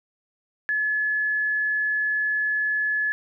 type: tone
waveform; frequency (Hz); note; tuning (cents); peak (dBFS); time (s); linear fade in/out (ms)
sine; 1711; A6; -49; -21; 0.69-3.12; 0
effects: none